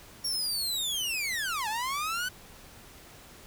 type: linear two-way sweep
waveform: sawtooth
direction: down then up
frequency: 5588 to 830.6 to 1521 Hz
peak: -26 dBFS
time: 0.24-2.29 s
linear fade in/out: 10 ms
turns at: 1.68 s
effects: pink hiss -51 dBFS RMS until 3.46 s